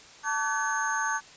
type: tone cluster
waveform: sine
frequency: 888 / 1147 / 1512 / 1704 / 6430 Hz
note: A5 / D6 / F#6 / G#6 / G8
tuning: +16 / -41 / +37 / +44 / +43 cents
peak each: -31 / -32 / -30 / -35 / -35 dBFS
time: 0.23-1.21 s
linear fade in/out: 50 ms
effects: white hiss -50 dBFS RMS until 1.36 s + resampled to 16000 Hz